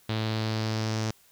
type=tone with low-pass filter sweep; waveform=sawtooth; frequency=109.9 Hz; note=A2; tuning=2 cents flat; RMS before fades=-29 dBFS; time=0.09-1.11 s; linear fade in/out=5 ms; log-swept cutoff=3800 to 5900 Hz; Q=3.2; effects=white hiss -60 dBFS RMS until 1.31 s